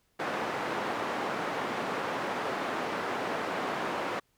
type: band-pass noise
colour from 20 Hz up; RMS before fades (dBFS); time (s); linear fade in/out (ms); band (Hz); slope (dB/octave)
white; -33; 0.19-4.2; 10; 220 to 1200; 12
effects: pink hiss -72 dBFS RMS until 4.37 s